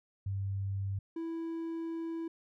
sine / triangle tone pair in turn, 98 / 329.6 Hz, G2 / E4, 0 / 0 cents, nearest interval octave + major sixth, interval 2100 cents, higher second, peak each -32 / -33 dBFS, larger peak first, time 0.26-0.99 / 1.16-2.28 s, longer second, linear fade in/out 5 ms, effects none

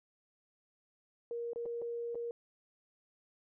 sine tone with dropouts, 470.6 Hz, A#4, 16 cents sharp, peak -36 dBFS, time 1.31-2.31 s, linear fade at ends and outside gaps 1 ms, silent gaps 1.533-1.559 / 1.656-1.66 / 1.817-1.821 / 2.147-2.154 s, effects none

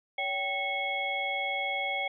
sine tone cluster, 564 / 776 / 2193 / 3320 Hz, C#5 / G5 / C#7 / G#7, +30 / -18 / -19 / -1 cents, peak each -38 / -34 / -31 / -38 dBFS, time 0.18-2.08 s, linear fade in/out 5 ms, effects none

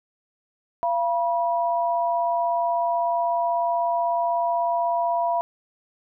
sine tone pair together, 685.2 / 969 Hz, F5 / B5, -33 / -33 cents, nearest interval tritone, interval 600 cents, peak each -22 / -24 dBFS, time 0.83-5.41 s, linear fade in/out 0 ms, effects none

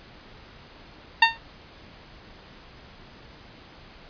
15% pulse tone with exponential decay, 912 Hz, A#5, 38 cents flat, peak -3 dBFS, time 1.22-1.38 s, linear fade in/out 5 ms, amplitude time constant 34 ms, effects pink hiss -48 dBFS RMS until 4.09 s + resampled to 11025 Hz

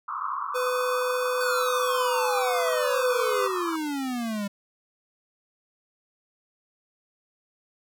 white band-pass noise, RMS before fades -31 dBFS, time 0.08-3.76 s, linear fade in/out 5 ms, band 1000 to 1300 Hz, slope 96 dB/octave
square tone, 501 Hz, B4, 25 cents sharp, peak -26 dBFS, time 0.54-3.48 s, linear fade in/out 20 ms
square exponential sweep, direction down, 1529 to 197.6 Hz, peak -28 dBFS, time 1.4-4.48 s, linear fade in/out 10 ms
effects none

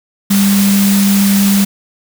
sine tone in noise, 198.8 Hz, G3, 25 cents sharp, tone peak -8 dBFS, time 0.3-1.65 s, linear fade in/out 10 ms, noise white, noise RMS -18 dBFS, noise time 0.3-1.65 s, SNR +7 dB, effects none

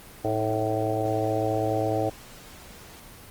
harmonic tone with a mistuned harmonic, 109.4 Hz, A2, 9 cents flat, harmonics 1 / 3 / 4 / 5 / 6 / 7, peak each -30 / -30 / -30 / -30 / -30 / -30 dBFS, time 0.24-2.1 s, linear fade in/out 10 ms, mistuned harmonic 3, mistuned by -48 cents, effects pink hiss -46 dBFS RMS until 3.3 s + Opus 24 kbps

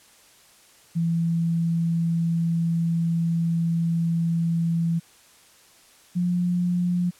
sine tone pair in turn, 167 / 176.93 Hz, E3 / F3, +23 / +23 cents, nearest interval minor second, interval 100 cents, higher second, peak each -20 dBFS, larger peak neither, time 0.95-5 / 6.15-7.11 s, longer first, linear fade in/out 20 ms, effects white hiss -54 dBFS RMS until 7.19 s + low-pass 11000 Hz 12 dB/octave

